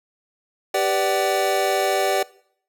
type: chord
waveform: square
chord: G major seventh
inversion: none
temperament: equal with one note detuned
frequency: 392 / 493.9 / 587.3 / 758.6 Hz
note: G4 / B4 / D5 / F#5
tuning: 0 / 0 / 0 / +43 cents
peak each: -25 / -28 / -24 / -24 dBFS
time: 0.74-2.23 s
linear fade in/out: 5 ms
effects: noise-tail reverb RT60 0.6 s tail -21 dB re dry